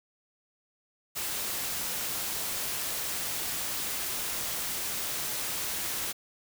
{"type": "noise", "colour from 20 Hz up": "white", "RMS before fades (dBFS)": -33, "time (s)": [1.15, 6.13], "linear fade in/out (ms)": 20, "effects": []}